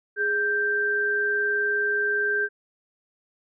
sine tone pair together, 415.4 / 1570.2 Hz, G#4 / G6, 0 / +2 cents, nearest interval octave + major seventh, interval 2302 cents, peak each -28 / -22 dBFS, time 0.16-2.49 s, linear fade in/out 50 ms, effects none

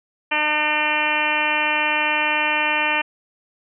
harmonic tone with a mistuned harmonic, 302.6 Hz, D#4, 48 cents flat, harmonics 1 / 2 / 3 / 4 / 5 / 6 / 7 / 8 / 9 / 10, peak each -33 / -30 / -24 / -30 / -30 / -25 / -32 / -23 / -25 / -30 dBFS, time 0.31-3.02 s, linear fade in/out 10 ms, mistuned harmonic 8, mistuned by -23 cents, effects none

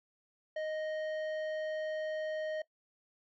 sine tone with tanh clipping, 622 Hz, D#5, 1 cent flat, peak -36 dBFS, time 0.56-2.62 s, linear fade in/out 5 ms, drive 11 dB, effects noise-tail reverb RT60 0.1 s tail -19 dB re dry

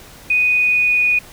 sine tone with pitch glide, 2486 to 2469 Hz, D#7 to D#7, -2 to -14 cents, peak -12 dBFS, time 0.3-1.19 s, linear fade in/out 5 ms, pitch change -12 cents, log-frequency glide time 0.45-1.06 s, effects pink hiss -41 dBFS RMS until 1.32 s

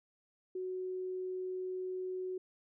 sine tone, 370.2 Hz, F#4, 1 cent sharp, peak -36 dBFS, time 0.55-2.38 s, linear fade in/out 5 ms, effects none

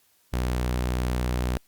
sawtooth tone, 61.74 Hz, B1, in tune, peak -20 dBFS, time 0.33-1.57 s, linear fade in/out 0 ms, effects white hiss -64 dBFS RMS until 1.67 s + Opus 48 kbps

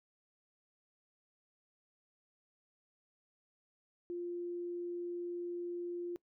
sine tone, 349.2 Hz, F4, in tune, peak -37 dBFS, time 4.1-6.16 s, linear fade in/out 0 ms, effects noise-tail reverb RT60 0.1 s tail -22 dB re dry

